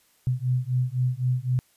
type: beating tone pair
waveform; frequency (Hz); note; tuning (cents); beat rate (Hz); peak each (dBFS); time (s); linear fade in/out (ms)
sine; 124.5 / 128.4; B2 / C3; +14 / -32; 3.9; -25; 0.27-1.59; 0
effects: white hiss -63 dBFS RMS until 1.76 s + resampled to 32000 Hz

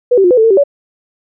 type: tone with pitch steps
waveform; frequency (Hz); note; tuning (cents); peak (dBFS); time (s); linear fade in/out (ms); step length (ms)
sine; 490.6 / 388.3 / 355.8 / 502 / 442.1 / 452.7 / 387.3 / 567; B4 / G4 / F4 / B4 / A4 / A4 / G4 / C#5; -12 / -16 / +32 / +28 / +8 / +49 / -21 / +39; -5; 0.11-0.638; 10; 66
effects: none

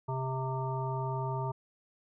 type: harmonic tone with a mistuned harmonic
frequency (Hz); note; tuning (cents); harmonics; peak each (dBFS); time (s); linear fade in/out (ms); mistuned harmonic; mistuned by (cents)
130.8; C3; 0; 1 / 3 / 5 / 7 / 9; -33 / -40 / -42 / -37 / -44; 0.08-1.52; 10; 3; +24
effects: none

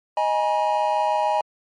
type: chord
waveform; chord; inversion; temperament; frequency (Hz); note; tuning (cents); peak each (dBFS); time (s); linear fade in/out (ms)
triangle; D# suspended fourth; none; equal with one note detuned; 622.3 / 830.6 / 956.9; D#5 / G#5 / A#5; 0 / 0 / +45; -22 / -20 / -22; 0.17-1.41; 2
effects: MP3 48 kbps

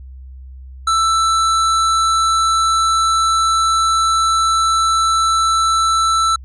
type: tone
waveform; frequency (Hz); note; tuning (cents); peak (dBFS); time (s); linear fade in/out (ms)
square; 1326; E6; +10; -13; 0.87-6.36; 5
effects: added 65 Hz sine -32 dBFS peak until 6.44 s + resampled to 22050 Hz

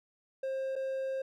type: tone with dropouts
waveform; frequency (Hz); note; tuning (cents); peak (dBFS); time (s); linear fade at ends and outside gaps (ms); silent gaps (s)
triangle; 532; C5; +29; -30; 0.43-1.22; 5; 0.756-0.761
effects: none

